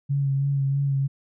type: tone with vibrato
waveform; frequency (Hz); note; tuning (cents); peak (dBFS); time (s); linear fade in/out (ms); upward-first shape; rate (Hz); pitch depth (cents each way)
sine; 138.59; C#3; 0; -20; 0.09-1.08; 20; sine; 3.1; 26
effects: none